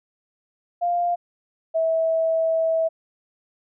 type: tone pair in turn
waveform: sine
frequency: 699 / 650.3 Hz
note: F5 / E5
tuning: +1 / -24 cents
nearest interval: minor second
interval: 125 cents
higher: first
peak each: -19 / -18 dBFS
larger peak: second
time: 0.81-1.16 / 1.74-2.89 s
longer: second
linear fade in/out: 20 ms
effects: none